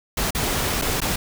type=noise with dropouts; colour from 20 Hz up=pink; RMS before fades=-23 dBFS; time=0.17-1.16 s; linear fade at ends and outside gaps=5 ms; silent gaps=0.307-0.348 / 0.816-0.82 / 1.004-1.016 s; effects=none